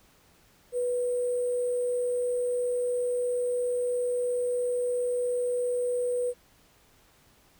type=tone with sample-and-hold; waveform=sine; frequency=491.5 Hz; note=B4; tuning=8 cents flat; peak=-25 dBFS; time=0.72-6.34 s; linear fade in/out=50 ms; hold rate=8820 Hz; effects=pink hiss -61 dBFS RMS until 7.59 s